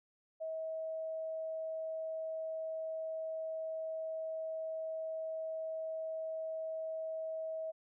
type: tone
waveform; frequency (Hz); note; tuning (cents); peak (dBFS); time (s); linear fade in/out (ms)
sine; 641; E5; -49; -37; 0.4-7.72; 20
effects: none